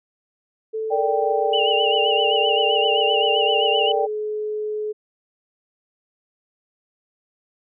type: tone with pitch glide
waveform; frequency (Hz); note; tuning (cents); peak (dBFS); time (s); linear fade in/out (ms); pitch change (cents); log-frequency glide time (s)
sine; 439.6 to 425.4; A4 to G#4; -2 to +42; -23; 0.73-4.93; 20; -56; 0.93-1.56
type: chord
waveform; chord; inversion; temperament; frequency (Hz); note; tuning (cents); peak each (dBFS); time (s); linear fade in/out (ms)
sine; G minor; first; equal with one note detuned; 456.8 / 587.3 / 784; Bb4 / D5 / G5; -35 / 0 / 0; -23 / -24 / -22; 0.9-4.07; 20
type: tone with vibrato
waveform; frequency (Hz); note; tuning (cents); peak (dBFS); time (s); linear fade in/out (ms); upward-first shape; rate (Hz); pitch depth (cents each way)
sine; 2884; F#7; -45; -20; 1.53-3.92; 5; sine; 7.7; 71
effects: none